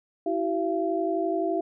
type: tone cluster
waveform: sine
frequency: 328.1 / 379.8 / 680 Hz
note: E4 / F#4 / F5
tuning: -8 / +45 / -46 cents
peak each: -28 dBFS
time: 0.26-1.61 s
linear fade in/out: 5 ms
effects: none

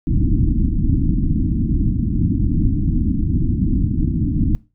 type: low-pass noise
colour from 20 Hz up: pink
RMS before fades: -17 dBFS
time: 0.07-4.55 s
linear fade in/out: 0 ms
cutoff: 320 Hz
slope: 96 dB/octave
effects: noise-tail reverb RT60 0.3 s tail -22 dB re dry

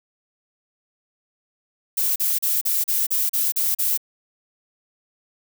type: noise bursts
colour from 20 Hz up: violet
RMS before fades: -21 dBFS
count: 9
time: 1.97-3.976 s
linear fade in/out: 10 ms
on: 190 ms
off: 37 ms
effects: none

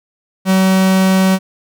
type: tone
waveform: 45% pulse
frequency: 189.3 Hz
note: F#3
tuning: 40 cents sharp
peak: -9 dBFS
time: 0.45-1.39 s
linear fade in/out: 50 ms
effects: none

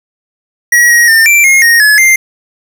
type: tone with pitch steps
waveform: square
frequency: 1912 / 1892 / 1805 / 2348 / 2146 / 1861 / 1704 / 2097 Hz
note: A#6 / A#6 / A6 / D7 / C7 / A#6 / G#6 / C7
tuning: +43 / +25 / +44 / -1 / +43 / -3 / +44 / +3 cents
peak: -4 dBFS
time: 0.72-2.16 s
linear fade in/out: 5 ms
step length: 180 ms
effects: 7-bit

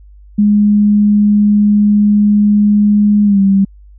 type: tone with pitch glide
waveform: sine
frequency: 207.4 to 195.76 Hz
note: G#3 to G3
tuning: -2 to -2 cents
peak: -6 dBFS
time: 0.38-3.65 s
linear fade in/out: 10 ms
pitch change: -100 cents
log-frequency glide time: 3.24-3.4 s
effects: added 50 Hz sine -36 dBFS peak until 3.98 s

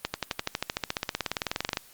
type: accelerating click train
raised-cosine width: 0.2 ms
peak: -10 dBFS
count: 29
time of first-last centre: 0.05-1.771 s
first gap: 90 ms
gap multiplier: 0.97
effects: white hiss -54 dBFS RMS until 1.93 s + Opus 32 kbps

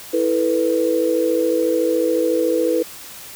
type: chord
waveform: sine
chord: E suspended fourth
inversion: none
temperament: equal with one note detuned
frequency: 327.7 / 440 / 493.9 Hz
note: E4 / A4 / B4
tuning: -10 / 0 / 0 cents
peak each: -20 / -22 / -18 dBFS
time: 0.13-2.83 s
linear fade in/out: 10 ms
effects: white hiss -37 dBFS RMS until 3.35 s

